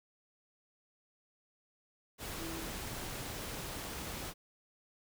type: tone in noise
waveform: sine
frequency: 328.3 Hz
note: E4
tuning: 7 cents flat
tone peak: -44 dBFS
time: 2.38-2.69 s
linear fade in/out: 50 ms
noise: pink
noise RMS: -42 dBFS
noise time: 2.18-4.34 s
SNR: -5 dB
effects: none